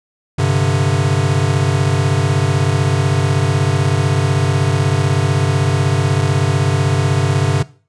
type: chord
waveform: square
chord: G suspended fourth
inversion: none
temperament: equal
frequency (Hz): 98 / 130.81 / 146.83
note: G2 / C3 / D3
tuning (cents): 0 / 0 / 0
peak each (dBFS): -18 / -17 / -18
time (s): 0.38-7.63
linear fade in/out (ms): 10
effects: noise-tail reverb RT60 0.4 s tail -19 dB re dry + resampled to 22050 Hz